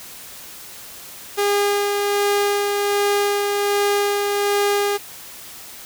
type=tone with tremolo; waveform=sawtooth; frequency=406.7 Hz; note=G#4; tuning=36 cents flat; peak=-12 dBFS; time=1.37-4.98 s; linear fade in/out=20 ms; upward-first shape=sine; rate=1.3 Hz; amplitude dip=30%; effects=white hiss -38 dBFS RMS until 5.85 s